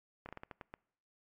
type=slowing click train; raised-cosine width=0.5 ms; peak=-30 dBFS; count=8; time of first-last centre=0.26-0.739 s; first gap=29 ms; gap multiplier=1.28; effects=noise-tail reverb RT60 0.7 s tail -25 dB re dry + MP3 64 kbps